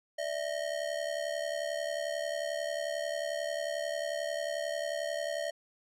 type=ring-modulated tone; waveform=square; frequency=622.3 Hz; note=D#5; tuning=in tune; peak=-30 dBFS; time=0.18-5.51 s; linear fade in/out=10 ms; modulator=35.6 Hz; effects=low-pass 9000 Hz 12 dB/octave